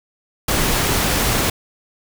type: noise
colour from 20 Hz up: pink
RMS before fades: -18 dBFS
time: 0.48-1.5 s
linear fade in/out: 5 ms
effects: none